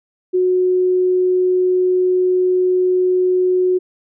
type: tone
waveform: sine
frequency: 366.3 Hz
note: F#4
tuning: 17 cents flat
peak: -12 dBFS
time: 0.33-3.79 s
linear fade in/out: 20 ms
effects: none